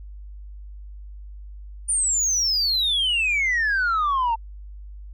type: exponential sweep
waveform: sine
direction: down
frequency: 9397 to 891 Hz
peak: -17 dBFS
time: 1.88-4.36 s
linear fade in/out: 20 ms
effects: tanh soft clip ceiling -17 dBFS + added 50 Hz sine -36 dBFS peak until 5.13 s